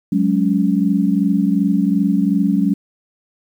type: chord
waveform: sine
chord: F# suspended second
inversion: none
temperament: equal with one note detuned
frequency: 185 / 207.7 / 280.4 Hz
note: F#3 / G#3 / C#4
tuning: 0 / 0 / +20 cents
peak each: -17 / -17 / -18 dBFS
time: 0.12-2.74 s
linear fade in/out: 5 ms
effects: 8-bit